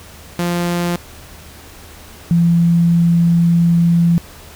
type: tone pair in turn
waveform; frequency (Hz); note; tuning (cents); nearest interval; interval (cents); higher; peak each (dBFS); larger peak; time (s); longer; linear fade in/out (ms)
sawtooth / sine; 174 / 169.83; F3 / F3; -6 / -48; unison; 42; first; -12 / -9; second; 0.39-0.96 / 2.31-4.18; second; 0
effects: added 78 Hz sine -42 dBFS peak until 4.55 s + pink hiss -39 dBFS RMS until 4.55 s